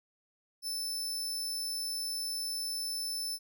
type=tone; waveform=sawtooth; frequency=5280 Hz; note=E8; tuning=2 cents sharp; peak=-31 dBFS; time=0.62-3.39 s; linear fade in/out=50 ms; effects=none